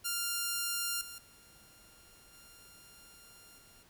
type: tone with level steps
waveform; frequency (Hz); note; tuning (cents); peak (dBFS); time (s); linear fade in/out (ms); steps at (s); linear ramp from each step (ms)
5% pulse; 1396.9; F6; 0; -21 / -33 / -48 / -44 / -48; 0.04-3.84; 20; 1.01 / 1.18 / 2.33 / 3.58; 2
effects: pink hiss -63 dBFS RMS until 3.89 s